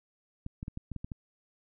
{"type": "clicks", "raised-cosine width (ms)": 5, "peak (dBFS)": -25, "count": 8, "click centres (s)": [0.464, 0.629, 0.681, 0.774, 0.917, 0.963, 1.045, 1.118], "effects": []}